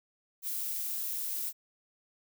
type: noise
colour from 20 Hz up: violet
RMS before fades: -35 dBFS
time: 0.42-1.53 s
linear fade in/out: 50 ms
effects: none